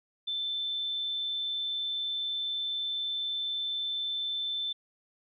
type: tone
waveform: sine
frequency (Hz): 3536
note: A7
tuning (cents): +8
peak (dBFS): -30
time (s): 0.27-4.73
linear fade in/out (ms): 10
effects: none